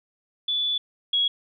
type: tone pair in turn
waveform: sine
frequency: 3460 / 3327 Hz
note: A7 / G#7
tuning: -30 / +2 cents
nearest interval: minor second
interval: 68 cents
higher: first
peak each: -22 / -19 dBFS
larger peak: second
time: 0.48-0.78 / 1.13-1.28 s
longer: first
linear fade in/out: 5 ms
effects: none